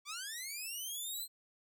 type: linear sweep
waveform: 10% pulse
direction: up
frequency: 1119 to 4153 Hz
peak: -32 dBFS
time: 0.05-1.28 s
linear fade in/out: 50 ms
effects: none